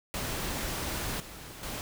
pink noise with level steps, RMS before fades -34 / -45 / -37 dBFS, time 0.14-1.81 s, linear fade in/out 0 ms, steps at 1.2 / 1.63 s, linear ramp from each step 2 ms, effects none

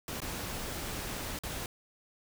pink noise with dropouts, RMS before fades -38 dBFS, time 0.08-1.66 s, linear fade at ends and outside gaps 1 ms, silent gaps 0.203-0.218 / 1.389-1.435 s, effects none

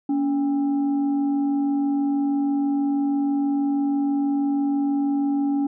sine tone with frequency modulation, 283.1 Hz, C#4, 37 cents sharp, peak -19 dBFS, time 0.09-5.67 s, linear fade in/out 5 ms, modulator 520 Hz, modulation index 0.36, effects none

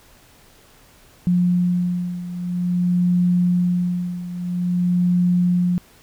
sine beating tone pair, 177.6 / 178.1 Hz, F3 / F3, +29 / +34 cents, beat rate 0.5 Hz, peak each -18 / -22 dBFS, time 1.27-5.78 s, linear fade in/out 0 ms, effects pink hiss -51 dBFS RMS until 6.02 s

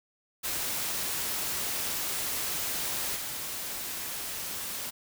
white noise with level steps, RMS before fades -32 / -36 dBFS, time 0.43-4.91 s, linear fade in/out 20 ms, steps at 3.15 s, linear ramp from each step 20 ms, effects none

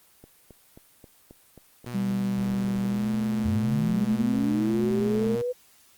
click train, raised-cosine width 2 ms, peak -32 dBFS, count 8, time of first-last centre 0.24-2.112 s, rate 3.74 Hz
sawtooth tone with vibrato, 121.5 Hz, B2, 28 cents flat, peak -29 dBFS, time 1.86-5.42 s, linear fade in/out 5 ms, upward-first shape sine, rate 0.52 Hz, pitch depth 16 cents each way
sine tone with pitch glide, 196.4 to 215.4 Hz, G3 to A3, +4 to -37 cents, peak -24 dBFS, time 1.94-5.36 s, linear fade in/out 10 ms, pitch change +159 cents, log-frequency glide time 2.86-3.1 s
sine linear sweep, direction up, 77.78 to 503 Hz, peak -25 dBFS, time 3.44-5.53 s, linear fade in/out 20 ms
effects white hiss -58 dBFS RMS until 5.97 s + Opus 24 kbps

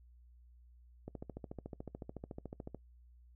click train, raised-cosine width 2 ms, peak -30 dBFS, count 24, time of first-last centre 1.08-2.747 s, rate 13.8 Hz, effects noise-tail reverb RT60 0.1 s tail -22 dB re dry + added 60 Hz sine -58 dBFS peak until 3.35 s

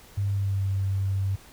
sine tone with pitch glide, 99.9 to 97.06 Hz, G2 to G2, +33 to -17 cents, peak -23 dBFS, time 0.17-1.36 s, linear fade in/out 10 ms, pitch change -50 cents, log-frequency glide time 0.29-0.64 s, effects pink hiss -51 dBFS RMS until 1.52 s

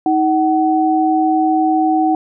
sine tone pair together, 316.2 / 752 Hz, D#4 / F#5, +28 / +28 cents, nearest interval octave + minor third, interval 1500 cents, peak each -14 dBFS, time 0.06-2.15 s, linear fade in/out 2 ms, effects none

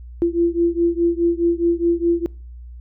sine beating tone pair, 338.8 / 343.6 Hz, E4 / F4, +48 / -28 cents, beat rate 4.8 Hz, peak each -18 / -19 dBFS, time 0.22-2.26 s, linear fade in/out 0 ms, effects noise-tail reverb RT60 0.4 s tail -25 dB re dry + added 60 Hz sine -34 dBFS peak until 2.8 s

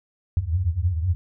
sine tone cluster, 78.4 / 84.9 / 90.6 / 94.7 Hz, D#2 / F2 / F#2 / F#2, +14 / -48 / -36 / +41 cents, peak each -26 dBFS, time 0.37-1.15 s, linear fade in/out 0 ms, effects none

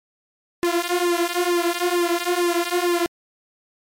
sawtooth tone with flanger, 349.2 Hz, F4, in tune, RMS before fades -21 dBFS, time 0.63-3.06 s, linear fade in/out 0 ms, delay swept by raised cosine 1.3 to 5.9 ms, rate 2.2 Hz, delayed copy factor -0.95, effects MP3 64 kbps

